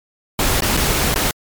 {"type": "noise with dropouts", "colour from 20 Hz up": "pink", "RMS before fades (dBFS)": -17, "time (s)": [0.39, 1.31], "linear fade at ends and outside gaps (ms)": 1, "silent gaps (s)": [[0.606, 0.621], [0.768, 0.773], [1.142, 1.159]], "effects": ["MP3 96 kbps"]}